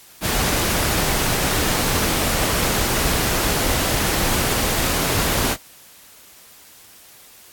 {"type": "noise", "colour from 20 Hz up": "pink", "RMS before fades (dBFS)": -20, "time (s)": [0.21, 5.57], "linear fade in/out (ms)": 50, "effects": ["white hiss -46 dBFS RMS until 7.52 s", "AAC 64 kbps"]}